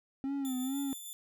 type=tone with vibrato; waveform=triangle; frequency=266 Hz; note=C4; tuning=29 cents sharp; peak=-30 dBFS; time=0.24-0.93 s; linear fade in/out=0 ms; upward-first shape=sine; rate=2.2 Hz; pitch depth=90 cents each way
type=tone with tremolo; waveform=5% pulse; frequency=3520 Hz; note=A7; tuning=in tune; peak=-34 dBFS; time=0.45-1.13 s; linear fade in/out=0 ms; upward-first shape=square; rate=6.6 Hz; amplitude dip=25%
effects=none